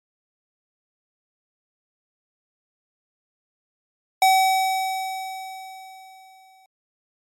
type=tone with exponential decay; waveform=square; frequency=760 Hz; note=F#5; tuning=46 cents sharp; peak=-13 dBFS; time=4.22-6.66 s; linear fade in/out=2 ms; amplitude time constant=530 ms; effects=MP3 64 kbps